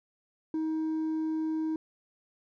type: tone with hard clipping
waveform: triangle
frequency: 316.2 Hz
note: D#4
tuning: 28 cents sharp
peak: -27 dBFS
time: 0.54-1.76 s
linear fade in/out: 2 ms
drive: 1 dB
effects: none